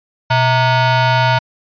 30% pulse ring-modulated tone, 523.3 Hz, C5, in tune, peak -5 dBFS, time 0.3-1.39 s, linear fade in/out 10 ms, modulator 400 Hz, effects resampled to 11025 Hz

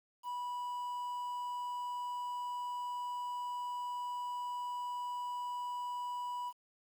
triangle tone with quantisation, 981 Hz, B5, 12 cents flat, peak -35 dBFS, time 0.23-6.53 s, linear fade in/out 50 ms, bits 10, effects none

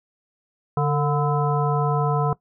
harmonic tone with a mistuned harmonic, 144.7 Hz, D3, 25 cents flat, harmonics 1 / 3 / 5 / 7 / 9, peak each -20 / -25 / -27 / -28 / -30 dBFS, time 0.77-2.33 s, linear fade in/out 2 ms, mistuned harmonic 3, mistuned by +61 cents, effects noise-tail reverb RT60 0.1 s tail -19 dB re dry

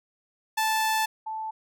sawtooth / sine tone pair in turn, 877 / 877 Hz, A5 / A5, -6 / -6 cents, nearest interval unison, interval 0 cents, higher neither, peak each -19 / -30 dBFS, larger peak first, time 0.57-1.06 / 1.26-1.51 s, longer first, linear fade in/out 10 ms, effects none

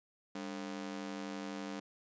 sawtooth ring-modulated tone, 245.8 Hz, B3, 8 cents flat, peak -33 dBFS, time 0.35-1.8 s, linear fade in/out 5 ms, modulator 46 Hz, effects resampled to 16000 Hz

